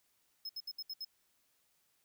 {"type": "tone bursts", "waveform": "square", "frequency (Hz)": 5160, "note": "E8", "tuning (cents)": -38, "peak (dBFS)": -40, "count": 6, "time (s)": [0.45, 1.048], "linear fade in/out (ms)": 5, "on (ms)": 43, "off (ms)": 68, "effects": ["white hiss -75 dBFS RMS until 2.04 s"]}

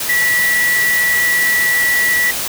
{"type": "tone in noise", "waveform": "sine", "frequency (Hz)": 1949, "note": "B6", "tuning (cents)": -23, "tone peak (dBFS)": -12, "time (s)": [0.09, 2.31], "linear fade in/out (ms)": 5, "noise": "white", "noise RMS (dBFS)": -21, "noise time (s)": [0, 2.48], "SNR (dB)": 6, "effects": []}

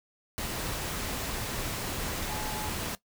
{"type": "tone in noise", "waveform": "sine", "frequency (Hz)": 853, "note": "G#5", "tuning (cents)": 46, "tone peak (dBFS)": -39, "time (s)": [2.29, 2.69], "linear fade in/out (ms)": 0, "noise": "pink", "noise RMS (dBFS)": -34, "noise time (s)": [0.38, 2.95], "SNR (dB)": -8, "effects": ["noise-tail reverb RT60 0.1 s tail -17 dB re dry"]}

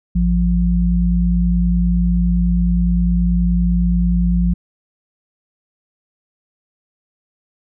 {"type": "tone pair together", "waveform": "sine", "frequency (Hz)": [55.41, 175.9], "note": ["A1", "F3"], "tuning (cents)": [13, 13], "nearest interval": "octave + minor sixth", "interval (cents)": 2000, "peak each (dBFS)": -15, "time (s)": [0.15, 4.54], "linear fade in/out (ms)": 10, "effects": []}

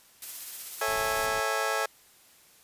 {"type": "noise with tremolo", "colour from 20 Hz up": "blue", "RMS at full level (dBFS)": -37, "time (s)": [0.22, 1.27], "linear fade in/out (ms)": 2, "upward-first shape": "triangle", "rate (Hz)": 16, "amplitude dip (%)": 30}
{"type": "chord", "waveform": "20% pulse", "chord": "A major seventh", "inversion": "none", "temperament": "just", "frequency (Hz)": [440, 550, 660, 825], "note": ["A4", "C#5", "E5", "G#5"], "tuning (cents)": [0, -14, 2, -12], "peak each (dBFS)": -28, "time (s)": [0.81, 1.86], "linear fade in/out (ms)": 5}
{"type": "noise", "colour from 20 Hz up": "pink", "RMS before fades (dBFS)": -43, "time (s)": [0.88, 1.4], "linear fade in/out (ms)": 2}
{"effects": ["white hiss -58 dBFS RMS until 2.63 s", "resampled to 32000 Hz"]}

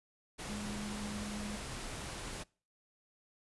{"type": "tone in noise", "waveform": "sine", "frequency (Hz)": 207.7, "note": "G#3", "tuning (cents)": 0, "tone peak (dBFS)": -40, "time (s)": [0.48, 1.57], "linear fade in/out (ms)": 20, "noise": "pink", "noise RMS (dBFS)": -43, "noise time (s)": [0.38, 2.44], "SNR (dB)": 0, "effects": ["noise-tail reverb RT60 0.4 s tail -25 dB re dry", "resampled to 24000 Hz"]}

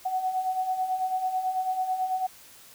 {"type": "beating tone pair", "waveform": "sine", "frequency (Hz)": [740, 749.1], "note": ["F#5", "F#5"], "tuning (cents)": [0, 21], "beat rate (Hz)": 9.1, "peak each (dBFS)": [-33, -26], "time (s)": [0.05, 2.27], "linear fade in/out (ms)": 10, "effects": ["white hiss -51 dBFS RMS until 2.74 s"]}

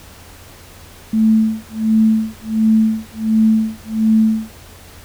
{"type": "tone with tremolo", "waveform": "sine", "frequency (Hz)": 220, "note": "A3", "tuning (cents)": 0, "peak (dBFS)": -8, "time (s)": [1.13, 4.53], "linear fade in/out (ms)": 5, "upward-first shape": "sine", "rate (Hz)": 1.4, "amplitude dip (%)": 100, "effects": ["added 87 Hz sine -43 dBFS peak until 5.04 s", "pink hiss -41 dBFS RMS until 5.04 s"]}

